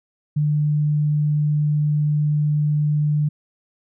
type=tone; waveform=sine; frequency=149.3 Hz; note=D3; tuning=29 cents sharp; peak=-16 dBFS; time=0.36-3.29 s; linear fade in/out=10 ms; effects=none